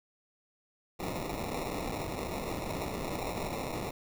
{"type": "noise with sample-and-hold", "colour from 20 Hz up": "white", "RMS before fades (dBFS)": -36, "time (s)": [0.99, 3.91], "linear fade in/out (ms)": 10, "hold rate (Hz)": 1575, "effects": []}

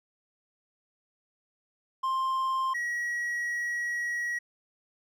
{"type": "tone pair in turn", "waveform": "triangle", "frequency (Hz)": [1053, 1912.3], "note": ["C6", "A#6"], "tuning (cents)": [11, 44], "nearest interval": "minor seventh", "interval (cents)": 1033, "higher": "second", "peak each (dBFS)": [-24, -27], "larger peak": "first", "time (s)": [[2.03, 2.74], [2.74, 4.39]], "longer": "second", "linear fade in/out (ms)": 10, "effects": []}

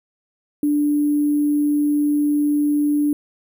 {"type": "tone with sample-and-hold", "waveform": "sine", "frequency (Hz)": 293.7, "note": "D4", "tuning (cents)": 0, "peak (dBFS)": -15, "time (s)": [0.63, 3.13], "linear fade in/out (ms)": 2, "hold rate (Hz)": 11025, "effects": []}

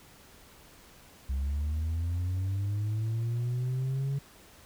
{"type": "linear sweep", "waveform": "sine", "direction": "up", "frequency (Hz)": [65.41, 140], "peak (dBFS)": -25, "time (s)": [1.29, 4.19], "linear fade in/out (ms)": 10, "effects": ["tanh soft clip ceiling -27 dBFS", "pink hiss -55 dBFS RMS until 4.65 s"]}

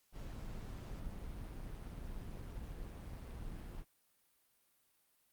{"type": "noise with amplitude modulation", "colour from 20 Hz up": "brown", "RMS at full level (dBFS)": -44, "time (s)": [0.12, 3.85], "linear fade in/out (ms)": 50, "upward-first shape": "sine", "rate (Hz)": 172, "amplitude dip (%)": 40, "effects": ["white hiss -75 dBFS RMS until 5.32 s", "Opus 48 kbps"]}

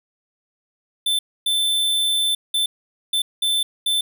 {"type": "tone bursts at uneven times", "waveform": "square", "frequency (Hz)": 3536, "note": "A7", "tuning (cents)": 8, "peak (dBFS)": -18, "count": 6, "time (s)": [[1.06, 1.19], [1.46, 2.35], [2.54, 2.66], [3.13, 3.22], [3.42, 3.63], [3.86, 4.01]], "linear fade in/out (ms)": 5, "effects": ["10-bit"]}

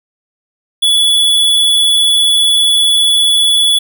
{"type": "tone", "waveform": "square", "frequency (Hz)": 3417, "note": "G#7", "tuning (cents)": 49, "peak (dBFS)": -8, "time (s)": [0.82, 3.79], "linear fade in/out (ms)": 10, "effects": []}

